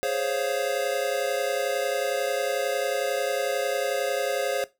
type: chord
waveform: square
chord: Db major seventh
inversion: second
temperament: equal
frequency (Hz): 415.3 / 523.3 / 554.4 / 698.5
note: Ab4 / C5 / Db5 / F5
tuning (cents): 0 / 0 / 0 / 0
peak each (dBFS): -33 / -30 / -29 / -33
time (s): 0.03-4.64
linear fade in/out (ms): 0
effects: noise-tail reverb RT60 0.2 s tail -17 dB re dry